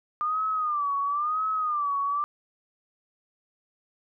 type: tone with vibrato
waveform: sine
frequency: 1200 Hz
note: D6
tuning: 37 cents sharp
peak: -24 dBFS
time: 0.21-2.24 s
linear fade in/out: 0 ms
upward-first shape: sine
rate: 0.98 Hz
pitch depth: 120 cents each way
effects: none